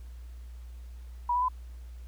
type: tone with pitch steps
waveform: sine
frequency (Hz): 969 / 989.4 / 1010.1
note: B5 / B5 / B5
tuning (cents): -33 / +3 / +39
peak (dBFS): -24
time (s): 1.29-1.485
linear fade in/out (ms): 5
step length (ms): 65
effects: added 60 Hz sine -41 dBFS peak until 2.07 s + pink hiss -63 dBFS RMS until 2.07 s